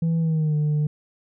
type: tone with pitch glide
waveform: sine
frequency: 164.81 to 150.26 Hz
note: E3 to D3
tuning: 0 to +40 cents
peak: -16 dBFS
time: 0.02-0.87 s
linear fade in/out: 5 ms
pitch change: -160 cents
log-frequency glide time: 0.19-0.56 s
effects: tanh soft clip ceiling -18 dBFS